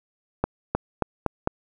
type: accelerating click train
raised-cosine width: 1 ms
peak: -7 dBFS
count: 5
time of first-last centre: 0.44-1.474 s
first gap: 310 ms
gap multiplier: 0.88
effects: none